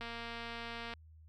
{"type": "click train", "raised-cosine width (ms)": 0.3, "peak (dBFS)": -28, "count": 217, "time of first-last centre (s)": [0.01, 0.937], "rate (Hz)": 233, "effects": ["added 79 Hz sine -55 dBFS peak until 1.28 s"]}